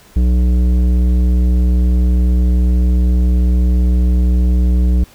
triangle tone with tanh clipping, 61.2 Hz, B1, 15 cents flat, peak -11 dBFS, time 0.16-5.04 s, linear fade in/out 5 ms, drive 16 dB, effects pink hiss -45 dBFS RMS until 5.14 s

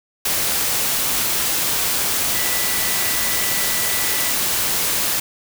sine tone in noise, 1975.5 Hz, B6, in tune, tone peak -29 dBFS, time 2.34-4.31 s, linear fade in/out 5 ms, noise white, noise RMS -20 dBFS, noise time 0.25-5.2 s, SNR -12 dB, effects none

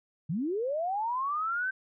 sine linear sweep, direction up, 138.59 to 1562 Hz, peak -28 dBFS, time 0.29-1.71 s, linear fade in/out 10 ms, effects none

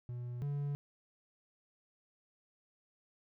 triangle tone pair in turn, 121.8 / 143.26 Hz, B2 / D3, -24 / -43 cents, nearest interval minor third, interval 281 cents, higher second, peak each -37 / -32 dBFS, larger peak second, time 0.09-0.42 / 0.42-0.75 s, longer neither, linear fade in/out 0 ms, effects none

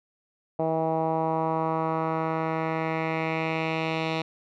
10% pulse tone with low-pass filter sweep, 160.8 Hz, E3, 43 cents flat, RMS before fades -27 dBFS, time 0.59-4.22 s, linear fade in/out 5 ms, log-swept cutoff 690 to 3400 Hz, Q 2.4, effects none

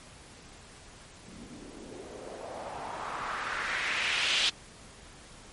blue noise with low-pass filter sweep, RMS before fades -34 dBFS, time 1.26-4.5 s, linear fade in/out 10 ms, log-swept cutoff 210 to 3500 Hz, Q 2.4, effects pink hiss -51 dBFS RMS until 5.52 s + MP3 48 kbps

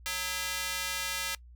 square tone with high-pass filter, 183.3 Hz, F#3, 16 cents flat, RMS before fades -34 dBFS, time 0.06-1.35 s, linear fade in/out 0 ms, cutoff 2000 Hz, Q 0.77, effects noise-tail reverb RT60 0.1 s tail -22 dB re dry + added 60 Hz sine -49 dBFS peak until 1.55 s

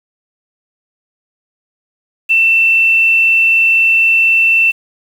sine tone with quantisation, 2679 Hz, E7, 27 cents sharp, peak -7 dBFS, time 2.29-4.72 s, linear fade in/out 20 ms, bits 6, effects none

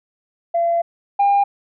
sine tone pair in turn, 681 / 803.3 Hz, F5 / G5, -44 / +42 cents, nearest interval minor third, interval 286 cents, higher second, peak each -14 / -10 dBFS, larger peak second, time 0.54-0.82 / 1.19-1.44 s, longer first, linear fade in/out 10 ms, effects tanh soft clip ceiling -10 dBFS

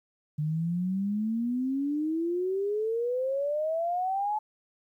sine exponential sweep, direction up, 148.6 to 863 Hz, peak -26 dBFS, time 0.38-4.39 s, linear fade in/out 10 ms, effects 11-bit

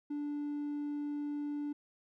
triangle tone, 292.2 Hz, D4, 9 cents flat, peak -32 dBFS, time 0.1-1.73 s, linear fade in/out 10 ms, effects tanh soft clip ceiling -29 dBFS

